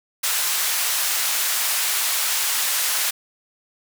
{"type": "band-pass noise", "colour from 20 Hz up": "white", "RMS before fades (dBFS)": -22, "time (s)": [0.23, 3.11], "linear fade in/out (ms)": 10, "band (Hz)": [880, 16000], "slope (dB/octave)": 12, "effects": []}